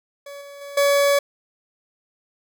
40% pulse tone with level steps, 566 Hz, C#5, 36 cents sharp, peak -34 / -37 / -33 / -14 dBFS, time 0.26-1.19 s, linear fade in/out 5 ms, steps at 0.41 / 0.61 / 0.77 s, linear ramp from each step 5 ms, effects none

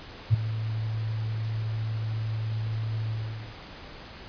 sine tone with ADSR envelope, 110 Hz, A2, in tune, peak -13 dBFS, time 0.3-3.56 s, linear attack 39 ms, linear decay 9 ms, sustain -14 dB, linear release 430 ms, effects pink hiss -44 dBFS RMS until 4.28 s + resampled to 11025 Hz

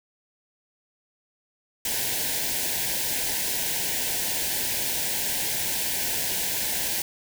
white band-stop noise, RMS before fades -27 dBFS, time 1.85-7.02 s, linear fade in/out 2 ms, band 990 to 1500 Hz, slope 96 dB/octave, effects none

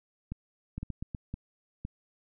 two click trains, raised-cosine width 5 ms, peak -23 / -23 dBFS, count 4 / 4, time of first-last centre 0.78-1.148 / 0.32-1.851 s, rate 8.15 / 1.96 Hz, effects none

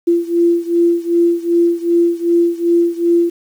sine beating tone pair, 341 / 343.6 Hz, F4 / F4, -41 / -28 cents, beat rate 2.6 Hz, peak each -13 / -15 dBFS, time 0.07-3.3 s, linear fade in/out 10 ms, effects 7-bit

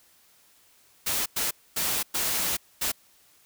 white noise bursts at uneven times, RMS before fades -27 dBFS, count 5, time 1.06-1.26 / 1.36-1.51 / 1.76-2.03 / 2.14-2.57 / 2.81-2.92 s, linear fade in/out 10 ms, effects white hiss -60 dBFS RMS until 3.45 s

